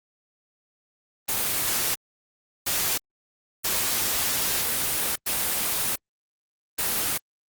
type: noise bursts at uneven times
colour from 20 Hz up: white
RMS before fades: -25 dBFS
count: 5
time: 1.28-1.95 / 2.66-2.98 / 3.64-5.16 / 5.26-5.96 / 6.78-7.18 s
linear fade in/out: 10 ms
effects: Opus 24 kbps